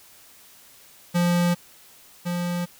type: tone pair in turn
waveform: square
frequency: 174.61 / 175.24 Hz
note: F3 / F3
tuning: 0 / +6 cents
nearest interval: unison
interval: 6 cents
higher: second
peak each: -19 / -25 dBFS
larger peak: first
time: 1.14-1.55 / 2.25-2.66 s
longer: neither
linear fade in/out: 20 ms
effects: white hiss -51 dBFS RMS until 2.79 s